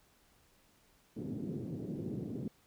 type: band-pass noise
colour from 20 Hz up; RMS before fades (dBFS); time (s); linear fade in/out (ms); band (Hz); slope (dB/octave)
pink; -40; 1.16-2.48; 5; 130 to 370; 24
effects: pink hiss -68 dBFS RMS until 2.66 s